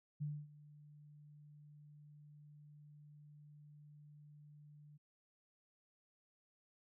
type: tone with ADSR envelope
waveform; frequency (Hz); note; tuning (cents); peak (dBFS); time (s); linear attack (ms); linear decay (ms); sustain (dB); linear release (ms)
sine; 148.1; D3; +15; -37; 0.2-4.98; 21; 250; -20; 18
effects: none